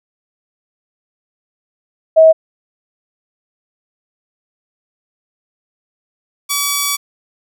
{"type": "tone pair in turn", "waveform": ["sine", "5% pulse"], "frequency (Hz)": [641, 1142.1], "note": ["E5", "D6"], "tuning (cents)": [-49, -49], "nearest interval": "minor seventh", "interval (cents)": 1000, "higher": "second", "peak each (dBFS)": -3, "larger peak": "neither", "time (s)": [[2.16, 2.33], [6.49, 6.97]], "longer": "second", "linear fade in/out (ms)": 20, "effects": []}